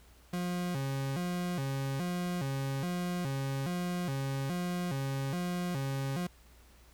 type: tone with vibrato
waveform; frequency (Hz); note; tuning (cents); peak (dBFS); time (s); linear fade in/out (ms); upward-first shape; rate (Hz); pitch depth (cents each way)
40% pulse; 155.56; D#3; 0; -31; 0.33-6.27; 5; square; 1.2; 230
effects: added 60 Hz sine -58 dBFS peak until 6.93 s + pink hiss -62 dBFS RMS until 6.93 s